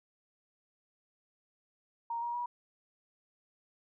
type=tone with pitch steps; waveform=sine; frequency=932.3 / 948.6 / 965.2 Hz; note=A#5 / A#5 / B5; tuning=0 / +30 / -40 cents; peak=-33 dBFS; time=2.1-2.46 s; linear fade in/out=5 ms; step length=120 ms; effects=none